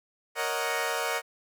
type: chord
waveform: 15% pulse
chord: D# minor seventh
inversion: second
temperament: equal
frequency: 466.2 / 554.4 / 622.3 / 740 Hz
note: A#4 / C#5 / D#5 / F#5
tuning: 0 / 0 / 0 / 0 cents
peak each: -26 / -28 / -27 / -27 dBFS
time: 0.35-1.22 s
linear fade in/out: 50 ms
effects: none